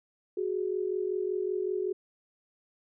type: tone pair together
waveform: sine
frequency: 370 / 415.3 Hz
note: F#4 / G#4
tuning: 0 / 0 cents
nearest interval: major second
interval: 200 cents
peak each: -30 / -32 dBFS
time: 0.37-1.93 s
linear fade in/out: 5 ms
effects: none